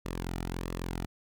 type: tone with flanger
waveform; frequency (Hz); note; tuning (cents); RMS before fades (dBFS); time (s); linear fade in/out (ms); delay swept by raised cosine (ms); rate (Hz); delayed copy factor
sawtooth; 43.65; F1; 0; -36; 0.05-1.06; 10; 1.3 to 1.88; 1.5; -0.55
effects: none